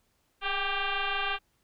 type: tone with frequency modulation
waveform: sine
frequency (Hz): 803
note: G5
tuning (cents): +41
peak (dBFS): -27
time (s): 0.41-1.39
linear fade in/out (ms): 50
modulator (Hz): 395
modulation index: 6.4
effects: pink hiss -72 dBFS RMS until 1.63 s